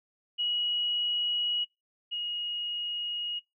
sine tone pair in turn, 2909 / 2882 Hz, F#7 / F#7, -30 / -46 cents, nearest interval unison, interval 16 cents, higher first, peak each -27 / -30 dBFS, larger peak first, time 0.38-1.65 / 2.11-3.4 s, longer second, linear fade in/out 20 ms, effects noise-tail reverb RT60 0.2 s tail -23 dB re dry

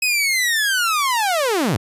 sawtooth linear sweep, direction down, 2555 to 80.8 Hz, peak -13 dBFS, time 0.02-1.77 s, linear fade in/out 5 ms, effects resampled to 32000 Hz

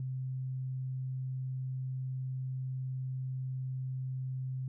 sine tone, 130.1 Hz, C3, 9 cents flat, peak -34 dBFS, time 0-4.68 s, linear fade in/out 2 ms, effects none

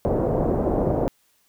white low-pass noise, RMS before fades -22 dBFS, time 0.05-1.08 s, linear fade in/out 0 ms, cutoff 630 Hz, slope 24 dB/octave, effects white hiss -64 dBFS RMS until 1.48 s

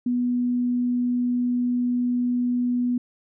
sine tone, 245.3 Hz, B3, 12 cents flat, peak -20 dBFS, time 0.06-2.98 s, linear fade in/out 5 ms, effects none

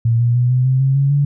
sine tone with pitch steps, 115.8 / 119.33 / 122.97 / 126.72 / 130.58 / 134.56 / 138.67 / 142.9 Hz, A#2 / A#2 / B2 / B2 / C3 / C3 / C#3 / D3, -11 / +41 / -7 / +45 / -3 / +49 / +1 / -47 cents, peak -11 dBFS, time 0.05-1.25 s, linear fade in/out 5 ms, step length 150 ms, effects none

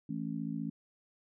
harmonic tone, 55 Hz, A1, in tune, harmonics 3 / 4 / 5, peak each -39 / -38 / -39 dBFS, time 0.09-0.7 s, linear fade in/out 5 ms, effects none

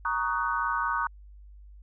sine chord, D# minor seventh, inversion second, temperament just, 933.4 / 1120.1 / 1244.5 / 1493.4 Hz, A#5 / C#6 / D#6 / F#6, +2 / +18 / 0 / +16 cents, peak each -31 dBFS, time 0.05-1.07 s, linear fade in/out 2 ms, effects added 50 Hz sine -46 dBFS peak until 1.82 s

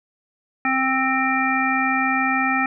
harmonic tone, 263.1 Hz, C4, 10 cents sharp, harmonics 1 / 3 / 5 / 7 / 9, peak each -24 / -24 / -24 / -24 / -24 dBFS, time 0.65-2.66 s, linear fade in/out 2 ms, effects none

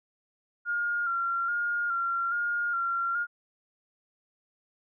sine tone with vibrato, 1396.9 Hz, F6, in tune, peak -26 dBFS, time 0.65-3.27 s, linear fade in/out 50 ms, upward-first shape square, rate 1.2 Hz, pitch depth 28 cents each way, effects none

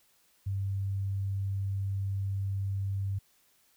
sine tone, 98 Hz, G2, in tune, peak -29 dBFS, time 0.46-3.19 s, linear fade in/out 10 ms, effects white hiss -67 dBFS RMS until 3.76 s

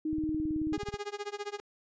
sine tone, 311.1 Hz, D#4, in tune, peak -29 dBFS, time 0.05-0.77 s, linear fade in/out 5 ms
click train, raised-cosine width 5 ms, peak -29 dBFS, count 16, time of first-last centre 0.13-0.941 s, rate 18.5 Hz
sawtooth tone with tremolo, 410.8 Hz, G#4, 19 cents flat, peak -29 dBFS, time 0.73-1.6 s, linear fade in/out 0 ms, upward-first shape sine, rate 15 Hz, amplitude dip 95%
effects resampled to 16000 Hz

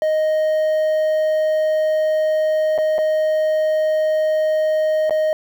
triangle tone with dropouts, 622.3 Hz, D#5, in tune, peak -13 dBFS, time 0.02-5.33 s, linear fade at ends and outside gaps 1 ms, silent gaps 2.779-2.785 / 2.982-2.987 / 5.096-5.107 s, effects 8-bit

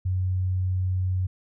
sine tone, 92.5 Hz, F#2, in tune, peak -22 dBFS, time 0.05-1.27 s, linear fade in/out 10 ms, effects none

